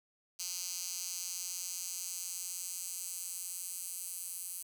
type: tone with high-pass filter sweep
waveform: 10% pulse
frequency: 179 Hz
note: F3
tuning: 43 cents sharp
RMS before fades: -41 dBFS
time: 0.39-4.63 s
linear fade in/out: 10 ms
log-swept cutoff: 5700 to 9300 Hz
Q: 2
effects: none